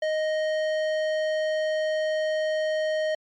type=tone with tanh clipping; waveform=triangle; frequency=622.3 Hz; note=D#5; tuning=in tune; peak=-25 dBFS; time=0.02-3.15 s; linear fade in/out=5 ms; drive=18 dB; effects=MP3 96 kbps